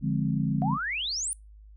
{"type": "chord", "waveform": "sine", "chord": "D half-diminished seventh", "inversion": "none", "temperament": "equal", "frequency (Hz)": [146.83, 174.61, 207.7, 261.6], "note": ["D3", "F3", "Ab3", "C4"], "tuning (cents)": [0, 0, 0, 0], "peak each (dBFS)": [-27, -31, -29, -32], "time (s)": [0.01, 0.78], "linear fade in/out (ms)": 50}
{"type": "exponential sweep", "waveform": "sine", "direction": "up", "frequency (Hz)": [693, 9910], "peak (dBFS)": -28, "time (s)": [0.62, 1.33], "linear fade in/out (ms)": 0}
{"effects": ["noise-tail reverb RT60 0.2 s tail -24 dB re dry", "added 52 Hz sine -47 dBFS peak until 1.76 s"]}